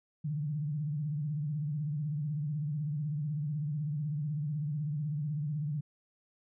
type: tone with vibrato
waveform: sine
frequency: 149 Hz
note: D3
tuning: 25 cents sharp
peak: -31 dBFS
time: 0.24-5.81 s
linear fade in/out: 10 ms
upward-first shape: sine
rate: 16 Hz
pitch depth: 110 cents each way
effects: none